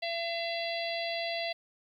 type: harmonic tone with a mistuned harmonic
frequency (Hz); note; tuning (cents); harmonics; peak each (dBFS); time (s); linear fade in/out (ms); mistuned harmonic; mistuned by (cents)
676; E5; +43; 1 / 3 / 4 / 5 / 6 / 7; -34 / -39 / -40 / -41 / -42 / -42; 0.02-1.53; 10; 7; -25
effects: 11-bit